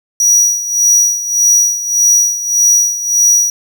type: tone with tremolo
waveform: square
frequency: 5800 Hz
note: F#8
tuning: 35 cents flat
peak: -6 dBFS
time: 0.2-3.5 s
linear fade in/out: 2 ms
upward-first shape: sine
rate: 1.7 Hz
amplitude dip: 75%
effects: none